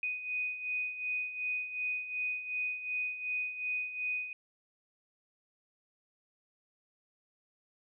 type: beating tone pair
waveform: sine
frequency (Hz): 2489 / 2491.7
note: D#7 / D#7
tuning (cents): 0 / +2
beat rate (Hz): 2.7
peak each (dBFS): -40 / -34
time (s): 0.03-4.33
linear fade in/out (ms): 2
effects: none